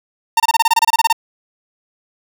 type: tone bursts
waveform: 45% pulse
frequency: 912 Hz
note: A#5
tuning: 38 cents flat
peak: -9 dBFS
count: 14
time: 0.37-1.128 s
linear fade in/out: 5 ms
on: 30 ms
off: 26 ms
effects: none